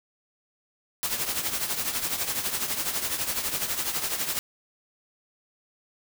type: noise with tremolo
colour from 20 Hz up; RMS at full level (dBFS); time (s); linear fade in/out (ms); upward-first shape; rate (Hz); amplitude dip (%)
white; -26; 1.03-4.39; 0; triangle; 12; 70
effects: none